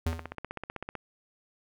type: tone with exponential decay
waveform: square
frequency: 82.1 Hz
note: E2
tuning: 6 cents flat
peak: -25 dBFS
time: 0.06-0.35 s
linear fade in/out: 5 ms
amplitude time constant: 61 ms
type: click train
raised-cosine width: 0.5 ms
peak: -21 dBFS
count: 14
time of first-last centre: 0.13-0.953 s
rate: 15.8 Hz
effects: none